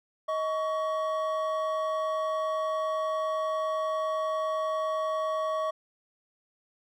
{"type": "tone pair together", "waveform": "triangle", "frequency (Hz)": [630, 1122.5], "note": ["D#5", "C#6"], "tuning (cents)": [21, 21], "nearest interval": "minor seventh", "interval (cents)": 1000, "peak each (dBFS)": [-27, -29], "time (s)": [0.28, 5.71], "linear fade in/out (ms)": 10, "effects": []}